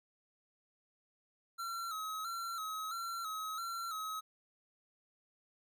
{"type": "tone with vibrato", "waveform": "square", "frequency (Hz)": 1318.5, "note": "E6", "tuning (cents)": 0, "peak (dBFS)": -39, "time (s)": [1.58, 4.21], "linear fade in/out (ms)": 20, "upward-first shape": "square", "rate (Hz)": 1.5, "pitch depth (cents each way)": 56, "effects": []}